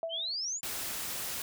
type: tone with exponential decay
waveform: sine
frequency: 659.3 Hz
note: E5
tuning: in tune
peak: -29 dBFS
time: 0.03-0.36 s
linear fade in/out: 1 ms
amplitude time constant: 70 ms
type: exponential sweep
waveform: sine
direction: up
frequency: 2950 to 7300 Hz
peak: -32 dBFS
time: 0.09-0.61 s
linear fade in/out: 50 ms
type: noise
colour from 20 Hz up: white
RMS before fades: -37 dBFS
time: 0.63-1.42 s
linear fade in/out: 2 ms
effects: none